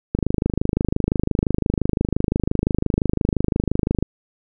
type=click train; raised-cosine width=3 ms; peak=-5 dBFS; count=101; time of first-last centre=0.15-4.026 s; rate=25.8 Hz; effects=none